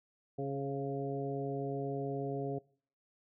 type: harmonic tone with a mistuned harmonic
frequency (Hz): 138.59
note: C#3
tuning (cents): 0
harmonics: 1 / 2 / 3 / 4 / 5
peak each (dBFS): -39 / -41 / -38 / -44 / -43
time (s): 0.38-2.59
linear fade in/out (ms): 10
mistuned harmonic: 4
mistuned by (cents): -26
effects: noise-tail reverb RT60 0.5 s tail -23 dB re dry